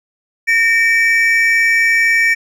triangle tone pair together, 1831.1 / 2307 Hz, A#6 / D7, -31 / -31 cents, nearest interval major third, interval 400 cents, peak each -11 dBFS, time 0.47-2.35 s, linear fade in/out 20 ms, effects none

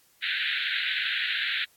pink band-pass noise, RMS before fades -29 dBFS, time 0.22-1.65 s, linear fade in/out 10 ms, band 1500 to 4000 Hz, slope 96 dB/octave, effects white hiss -62 dBFS RMS until 1.76 s + AAC 64 kbps

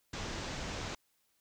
pink low-pass noise, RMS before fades -40 dBFS, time 0.13-0.95 s, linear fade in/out 5 ms, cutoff 7100 Hz, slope 48 dB/octave, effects white hiss -75 dBFS RMS until 1.4 s

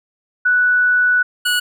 sine / 25% pulse tone pair in turn, 1480 / 1465.5 Hz, F#6 / F#6, 0 / -17 cents, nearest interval unison, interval 17 cents, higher first, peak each -11 / -11 dBFS, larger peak neither, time 0.45-1.23 / 1.45-1.6 s, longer first, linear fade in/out 10 ms, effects none

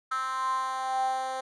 10% pulse tone with high-pass filter sweep, 261.6 Hz, C4, in tune, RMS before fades -30 dBFS, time 0.11-1.41 s, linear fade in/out 10 ms, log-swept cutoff 1300 to 630 Hz, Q 8.6, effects resampled to 24000 Hz

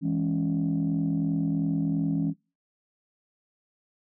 sine chord, C# minor, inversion first, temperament equal, 164.81 / 207.7 / 277.2 Hz, E3 / G#3 / C#4, 0 / 0 / 0 cents, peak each -26 / -30 / -26 dBFS, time 0.01-2.34 s, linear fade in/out 50 ms, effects noise-tail reverb RT60 0.3 s tail -22 dB re dry + tanh soft clip ceiling -18 dBFS

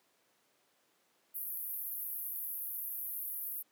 white band-pass noise, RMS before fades -40 dBFS, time 1.34-3.63 s, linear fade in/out 20 ms, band 11000 to 16000 Hz, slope 96 dB/octave, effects pink hiss -72 dBFS RMS until 3.71 s + high-pass 300 Hz 12 dB/octave

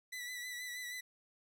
sawtooth tone with vibrato, 1975.5 Hz, B6, in tune, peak -38 dBFS, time 0.12-1.01 s, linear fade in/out 10 ms, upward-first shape sine, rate 6.3 Hz, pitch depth 33 cents each way, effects none

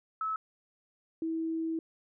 sine tone pair in turn, 1299 / 324.8 Hz, E6 / E4, -26 / -26 cents, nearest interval 2 octaves, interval 2400 cents, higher first, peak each -30 / -30 dBFS, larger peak neither, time 0.21-0.36 / 1.22-1.79 s, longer second, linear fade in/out 2 ms, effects none

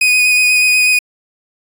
40% pulse tone with vibrato, 2489 Hz, D#7, in tune, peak -8 dBFS, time 0.01-0.99 s, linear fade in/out 5 ms, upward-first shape square, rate 8.2 Hz, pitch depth 11 cents each way, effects resampled to 32000 Hz

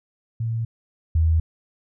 sine tone pair in turn, 114.1 / 80.63 Hz, A#2 / E2, -37 / -38 cents, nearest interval tritone, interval 601 cents, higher first, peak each -22 / -15 dBFS, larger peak second, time 0.4-0.65 / 1.15-1.4 s, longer neither, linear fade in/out 5 ms, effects none

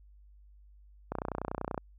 click train, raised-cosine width 1 ms, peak -19 dBFS, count 21, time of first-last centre 1.12-1.778 s, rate 30.4 Hz, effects added 50 Hz sine -54 dBFS peak until 1.98 s

